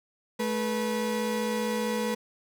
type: tone pair together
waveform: 35% pulse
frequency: 215.9 / 487.1 Hz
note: A3 / B4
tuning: -33 / -24 cents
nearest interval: octave + major second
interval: 1409 cents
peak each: -28 dBFS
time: 0.39-2.15 s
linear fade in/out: 10 ms
effects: none